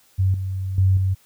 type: tone with level steps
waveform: sine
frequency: 94.9 Hz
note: F#2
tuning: 44 cents sharp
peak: -15 / -23 / -13 / -17 dBFS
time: 0.18-1.15 s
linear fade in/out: 20 ms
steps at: 0.34 / 0.78 / 0.97 s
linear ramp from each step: 2 ms
effects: white hiss -57 dBFS RMS until 1.25 s